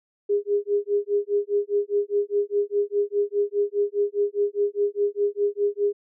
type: tone with tremolo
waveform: sine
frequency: 408.4 Hz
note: G#4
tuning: 29 cents flat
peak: -17 dBFS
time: 0.29-5.93 s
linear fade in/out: 10 ms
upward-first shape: sine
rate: 4.9 Hz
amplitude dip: 100%
effects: none